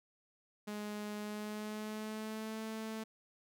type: tone with pitch glide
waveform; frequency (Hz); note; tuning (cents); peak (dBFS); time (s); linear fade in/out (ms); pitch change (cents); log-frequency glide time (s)
sawtooth; 209.1 to 220.4; G#3 to A3; +12 to +3; -36; 0.67-3.04; 10; +91; 1.19-2.63
effects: none